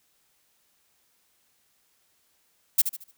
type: noise with echo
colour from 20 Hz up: violet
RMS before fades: -17 dBFS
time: 2.78-2.82 s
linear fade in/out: 10 ms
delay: 74 ms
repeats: 4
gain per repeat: -9 dB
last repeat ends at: 3.116 s
effects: white hiss -68 dBFS RMS until 3.17 s